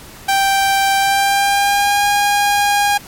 sawtooth tone with pitch glide, 784 to 814.9 Hz, G5 to G#5, 0 to -33 cents, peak -8 dBFS, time 0.28-2.98 s, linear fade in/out 10 ms, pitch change +67 cents, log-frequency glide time 0.96-2.05 s, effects pink hiss -37 dBFS RMS until 3.07 s + MP3 64 kbps

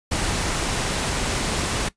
pink noise, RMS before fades -24 dBFS, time 0.11-1.89 s, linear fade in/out 10 ms, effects noise-tail reverb RT60 0.1 s tail -18 dB re dry + resampled to 22050 Hz

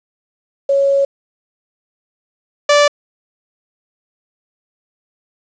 sine / sawtooth tone pair in turn, 554.4 / 583.3 Hz, C#5 / D5, 0 / -12 cents, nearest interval minor second, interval 88 cents, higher second, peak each -10 / -4 dBFS, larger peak second, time 0.69-1.05 / 2.69-2.88 s, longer first, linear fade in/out 5 ms, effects resampled to 16000 Hz + 7-bit

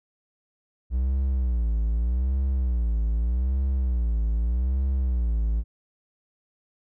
triangle tone with vibrato, 60.6 Hz, B1, 32 cents flat, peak -19 dBFS, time 0.9-5.64 s, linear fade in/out 50 ms, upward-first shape sine, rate 0.82 Hz, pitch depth 170 cents each way, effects none

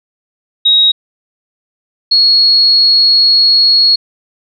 sine tone pair in turn, 3796 / 4327 Hz, A#7 / C#8, +31 / -43 cents, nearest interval major second, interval 226 cents, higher second, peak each -5 dBFS, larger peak neither, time 0.65-0.92 / 2.11-3.96 s, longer second, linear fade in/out 10 ms, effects none

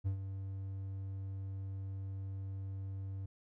triangle tone with ADSR envelope, 96.8 Hz, G2, 21 cents flat, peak -28 dBFS, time 0.04-3.26 s, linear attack 28 ms, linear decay 96 ms, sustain -9 dB, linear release 6 ms, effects none

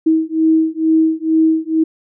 sine beating tone pair, 318.7 / 320.9 Hz, D#4 / E4, +42 / -46 cents, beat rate 2.2 Hz, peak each -14 dBFS, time 0.06-1.84 s, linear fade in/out 10 ms, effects none

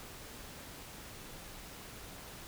silence, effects pink hiss -49 dBFS RMS until 2.47 s

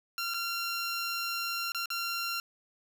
15% pulse tone with dropouts, 1377 Hz, F6, 25 cents flat, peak -25 dBFS, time 0.18-2.4 s, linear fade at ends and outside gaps 1 ms, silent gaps 0.338-0.343 / 1.72-1.747 / 1.858-1.903 s, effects none

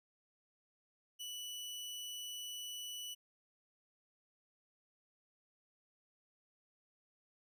sawtooth tone, 2960 Hz, F#7, in tune, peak -40 dBFS, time 1.19-3.15 s, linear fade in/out 20 ms, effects none

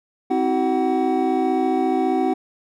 triangle tone cluster, 261.4 / 323 / 377.9 / 750 Hz, C4 / E4 / F#4 / F#5, -1 / -35 / +37 / +23 cents, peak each -21 dBFS, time 0.3-2.34 s, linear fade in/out 10 ms, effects none

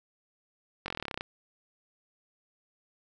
slowing click train, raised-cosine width 0.3 ms, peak -18 dBFS, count 14, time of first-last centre 0.86-1.209 s, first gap 21 ms, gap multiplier 1.04, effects none

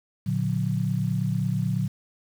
sine chord, Bb augmented, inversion none, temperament just, 116.54 / 145.68 / 182.1 Hz, Bb2 / D3 / F#3, 0 / -14 / -27 cents, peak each -27 dBFS, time 0.26-1.88 s, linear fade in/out 10 ms, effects 8-bit

